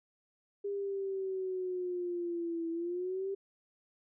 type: linear two-way sweep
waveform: sine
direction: down then up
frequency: 404.3 to 329.6 to 395.9 Hz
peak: -33 dBFS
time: 0.64-3.35 s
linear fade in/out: 10 ms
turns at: 2.7 s
effects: none